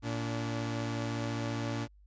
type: tone pair together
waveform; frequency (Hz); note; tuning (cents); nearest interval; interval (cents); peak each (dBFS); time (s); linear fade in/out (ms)
sawtooth; 114.3 / 288; A#2 / D4; -34 / -34; octave + major third; 1600; -30 / -33; 0.02-1.88; 50
effects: added 50 Hz sine -56 dBFS peak until 2.06 s + resampled to 16000 Hz